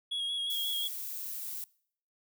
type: tone with vibrato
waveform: triangle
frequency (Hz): 3312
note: G#7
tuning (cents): -5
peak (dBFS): -30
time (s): 0.11-0.88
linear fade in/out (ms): 10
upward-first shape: square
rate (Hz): 5.6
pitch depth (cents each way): 21
type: noise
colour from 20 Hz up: violet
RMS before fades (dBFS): -39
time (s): 0.5-1.64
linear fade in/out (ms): 2
effects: noise-tail reverb RT60 0.6 s tail -23 dB re dry